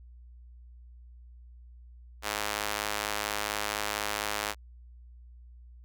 sawtooth tone with high-pass filter, 104.3 Hz, G#2, 8 cents sharp, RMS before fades -33 dBFS, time 2.22-4.55 s, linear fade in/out 50 ms, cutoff 820 Hz, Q 0.59, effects added 60 Hz sine -48 dBFS peak until 5.84 s

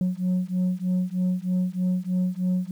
sine beating tone pair, 181 / 184.2 Hz, F#3 / F#3, -38 / -7 cents, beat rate 3.2 Hz, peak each -23 dBFS, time 0.01-2.71 s, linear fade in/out 2 ms, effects tanh soft clip ceiling -19 dBFS + 9-bit

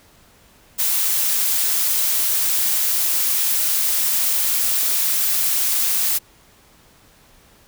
blue noise, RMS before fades -19 dBFS, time 0.78-6.19 s, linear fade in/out 20 ms, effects pink hiss -52 dBFS RMS until 7.67 s

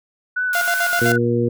sine tone with vibrato, 1473 Hz, F#6, 8 cents flat, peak -18 dBFS, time 0.36-1.18 s, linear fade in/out 10 ms, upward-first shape sine, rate 3.1 Hz, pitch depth 31 cents each way
white high-pass noise, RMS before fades -29 dBFS, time 0.53-1.12 s, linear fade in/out 2 ms, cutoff 1000 Hz, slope 24 dB/octave
sawtooth tone with tremolo, 694 Hz, F5, 11 cents flat, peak -16 dBFS, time 0.55-1.16 s, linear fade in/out 2 ms, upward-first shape square, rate 7.9 Hz, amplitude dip 80%
harmonic tone, 118.9 Hz, A#2, 35 cents sharp, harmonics 1 / 2 / 3 / 4, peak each -21 / -21 / -21 / -21 dBFS, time 1.01-1.49 s, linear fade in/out 10 ms
effects none

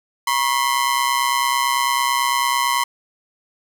sawtooth ring-modulated tone, 1025 Hz, C6, 36 cents flat, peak -10 dBFS, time 0.27-2.84 s, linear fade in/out 5 ms, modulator 64.5 Hz, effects none

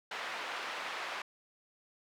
pink band-pass noise, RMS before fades -40 dBFS, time 0.11-1.22 s, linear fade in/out 5 ms, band 870 to 2800 Hz, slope 12 dB/octave, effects none

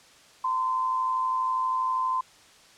sine tone pair together, 917.6 / 1030 Hz, A#5 / C6, -28 / -28 cents, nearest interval major second, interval 200 cents, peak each -33 / -24 dBFS, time 0.44-2.21 s, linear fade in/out 5 ms, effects white hiss -54 dBFS RMS until 2.77 s + low-pass 7000 Hz 12 dB/octave

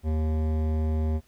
sine tone with hard clipping, 78.2 Hz, D#2, 9 cents sharp, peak -25 dBFS, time 0.03-1.21 s, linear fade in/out 50 ms, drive 15 dB, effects pink hiss -63 dBFS RMS until 1.27 s

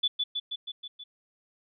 sine tone with echo, 3466 Hz, A7, 27 cents flat, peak -22 dBFS, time 0.03-0.08 s, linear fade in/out 10 ms, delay 160 ms, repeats 6, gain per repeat -3 dB, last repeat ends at 1.04 s, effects none

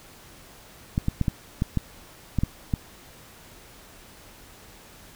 clicks, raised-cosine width 5 ms, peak -10 dBFS, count 9, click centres 0.979 / 1.084 / 1.213 / 1.282 / 1.621 / 1.773 / 2.387 / 2.435 / 2.738 s, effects pink hiss -49 dBFS RMS until 5.15 s

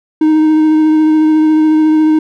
triangle tone with vibrato, 311.1 Hz, D#4, in tune, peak -4 dBFS, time 0.21-2.19 s, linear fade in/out 5 ms, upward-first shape triangle, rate 14 Hz, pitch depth 17 cents each way, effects none

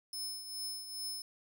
sawtooth tone with tremolo, 5220 Hz, E8, 18 cents flat, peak -34 dBFS, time 0.13-1.22 s, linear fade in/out 2 ms, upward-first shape triangle, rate 2.4 Hz, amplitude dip 65%, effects none

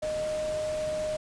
sine tone in noise, 617 Hz, D#5, 15 cents flat, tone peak -28 dBFS, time 0.02-1.17 s, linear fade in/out 10 ms, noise pink, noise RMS -41 dBFS, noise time 0.02-1.17 s, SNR +10 dB, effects resampled to 22050 Hz

